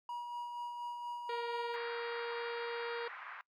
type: tone with tremolo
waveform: triangle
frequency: 960 Hz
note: B5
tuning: 49 cents flat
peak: -36 dBFS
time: 0.09-1.76 s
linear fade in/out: 2 ms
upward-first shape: sine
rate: 4.2 Hz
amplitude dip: 35%
type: harmonic tone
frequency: 470.4 Hz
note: A#4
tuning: 16 cents sharp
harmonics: 1 / 2 / 3 / 4 / 5 / 6 / 7 / 8 / 9 / 10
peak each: -39 / -45 / -49 / -51 / -53 / -55 / -56 / -57 / -58 / -59 dBFS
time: 1.29-3.08 s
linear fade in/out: 5 ms
type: band-pass noise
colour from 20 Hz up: pink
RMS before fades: -48 dBFS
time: 1.74-3.41 s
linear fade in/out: 0 ms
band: 1100 to 1900 Hz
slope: 24 dB/octave
effects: noise-tail reverb RT60 0.1 s tail -22 dB re dry